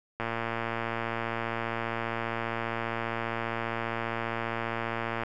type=click train; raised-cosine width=0.5 ms; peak=-16 dBFS; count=580; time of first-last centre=0.2-5.235 s; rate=115 Hz; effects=none